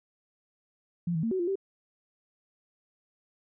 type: tone with pitch steps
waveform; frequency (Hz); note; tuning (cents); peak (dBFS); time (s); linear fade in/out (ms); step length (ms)
sine; 172.5 / 160.6 / 227.5 / 375 / 346.6 / 388.9; F3 / E3 / A#3 / F#4 / F4 / G4; -21 / -45 / -42 / +23 / -13 / -14; -26; 1.07-1.556; 5; 81
effects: none